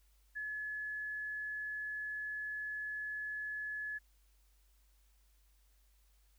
sine tone, 1707 Hz, G#6, 47 cents sharp, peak -38 dBFS, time 0.35-3.99 s, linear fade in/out 20 ms, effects added 50 Hz sine -66 dBFS peak until 6.38 s + white hiss -75 dBFS RMS until 6.38 s

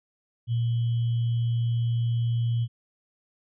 sine tone with sample-and-hold, 117.2 Hz, A#2, 10 cents sharp, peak -22 dBFS, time 0.47-2.68 s, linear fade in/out 50 ms, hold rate 3150 Hz, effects resampled to 11025 Hz

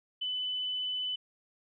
sine tone, 3005 Hz, F#7, 26 cents sharp, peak -31 dBFS, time 0.21-1.16 s, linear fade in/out 10 ms, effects none

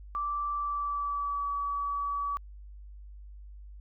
sine tone with pitch glide, 1167 to 1142.3 Hz, D6 to D6, -11 to -48 cents, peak -29 dBFS, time 0.15-2.37 s, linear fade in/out 0 ms, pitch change -37 cents, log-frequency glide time 0.52-1.48 s, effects added 50 Hz sine -44 dBFS peak until 3.8 s

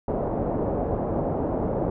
white low-pass noise, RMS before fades -26 dBFS, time 0.08-1.9 s, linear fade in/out 2 ms, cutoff 680 Hz, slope 24 dB/octave, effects none

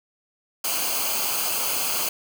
white noise with comb filter, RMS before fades -25 dBFS, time 0.64-2.09 s, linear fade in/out 5 ms, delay 0.54 ms, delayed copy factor -0.7, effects none

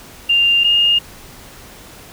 sine tone pair in turn, 2794 / 2833 Hz, F7 / F7, 0 / +24 cents, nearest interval unison, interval 24 cents, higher second, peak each -10 / -10 dBFS, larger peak neither, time 0.29-0.64 / 0.64-0.99 s, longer neither, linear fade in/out 10 ms, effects pink hiss -39 dBFS RMS until 2.12 s

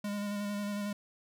square tone with vibrato, 204.6 Hz, G#3, 26 cents flat, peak -34 dBFS, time 0.04-0.93 s, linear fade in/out 5 ms, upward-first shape square, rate 11 Hz, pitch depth 16 cents each way, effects none

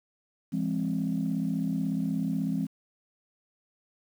sine tone cluster, 169 / 205.4 / 263.3 Hz, E3 / G#3 / C4, +43 / -19 / +11 cents, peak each -30 dBFS, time 0.52-2.67 s, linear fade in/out 20 ms, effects tanh soft clip ceiling -19 dBFS + 9-bit

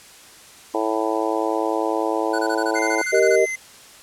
harmonic tone, 110 Hz, A2, in tune, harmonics 3 / 4 / 5 / 6 / 7 / 8 / 9, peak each -25 / -26 / -27 / -28 / -28 / -29 / -30 dBFS, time 0.74-3.02 s, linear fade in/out 5 ms
square tone bursts, 1480 Hz, F#6, in tune, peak -26 dBFS, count 13, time 2.33-3.362 s, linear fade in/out 10 ms, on 60 ms, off 21 ms
square tone with pitch glide, 2093 to 2063 Hz, C7 to C7, 0 to -25 cents, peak -25 dBFS, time 2.75-3.56 s, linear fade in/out 10 ms, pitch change -25 cents, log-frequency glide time 2.99-3.4 s
sine chord, Eb major, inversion first, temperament just, 388.9 / 466.7 / 622.3 Hz, G4 / Bb4 / Eb5, -14 / +2 / 0 cents, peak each -18 dBFS, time 3.12-3.46 s, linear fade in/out 20 ms
effects white hiss -45 dBFS RMS until 4.02 s + low-pass 10000 Hz 12 dB/octave

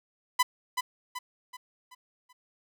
sawtooth tone with echo, 1001 Hz, B5, 23 cents sharp, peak -16 dBFS, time 0.39-0.43 s, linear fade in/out 10 ms, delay 380 ms, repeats 5, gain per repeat -7 dB, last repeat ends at 2.33 s, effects none

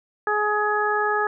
harmonic tone, 420.1 Hz, G#4, 20 cents sharp, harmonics 1 / 2 / 3 / 4, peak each -25 / -25 / -25 / -25 dBFS, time 0.27-1.27 s, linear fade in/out 2 ms, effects none

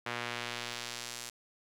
sawtooth tone with band-pass filter sweep, 120 Hz, B2, 49 cents flat, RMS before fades -40 dBFS, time 0.06-1.3 s, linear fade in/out 5 ms, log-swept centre 1900 to 7600 Hz, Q 0.87, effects 10-bit

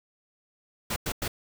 pink noise bursts, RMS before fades -30 dBFS, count 3, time 0.9-1.28 s, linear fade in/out 5 ms, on 62 ms, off 97 ms, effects none

